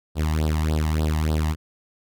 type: tone with flanger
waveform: sawtooth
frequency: 77.6 Hz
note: D#2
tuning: 4 cents flat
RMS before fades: -22 dBFS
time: 0.15-1.56 s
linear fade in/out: 50 ms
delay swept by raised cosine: 0.22 to 1.07 ms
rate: 3.4 Hz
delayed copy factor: +0.95
effects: none